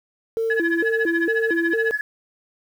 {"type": "tone with vibrato", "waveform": "sine", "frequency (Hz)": 388.7, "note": "G4", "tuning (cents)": -15, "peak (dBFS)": -19, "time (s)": [0.37, 1.91], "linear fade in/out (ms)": 0, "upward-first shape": "square", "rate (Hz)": 2.2, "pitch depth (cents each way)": 260}
{"type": "tone with tremolo", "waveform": "sine", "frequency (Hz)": 1700, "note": "G#6", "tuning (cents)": 40, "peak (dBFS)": -16, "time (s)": [0.5, 2.01], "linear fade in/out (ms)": 2, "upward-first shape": "triangle", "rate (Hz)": 14, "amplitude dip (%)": 100}
{"effects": ["tanh soft clip ceiling -12 dBFS", "8-bit"]}